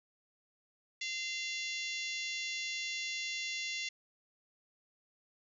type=harmonic tone with a mistuned harmonic; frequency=690 Hz; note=F5; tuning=21 cents flat; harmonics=3 / 4 / 5 / 6 / 7 / 8 / 9 / 10; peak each=-40 / -42 / -44 / -46 / -47 / -48 / -49 / -50 dBFS; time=1.01-3.89 s; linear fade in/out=5 ms; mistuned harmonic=7; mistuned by=-65 cents; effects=none